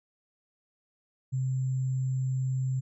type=tone with sample-and-hold; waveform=sine; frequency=130.81 Hz; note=C3; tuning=in tune; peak=-26 dBFS; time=1.32-2.81 s; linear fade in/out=20 ms; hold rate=7350 Hz; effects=resampled to 22050 Hz